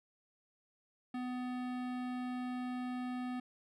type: tone with hard clipping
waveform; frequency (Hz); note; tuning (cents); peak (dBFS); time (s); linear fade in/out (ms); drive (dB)
sine; 250; B3; +21; -39; 1.14-3.4; 5; 18
effects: none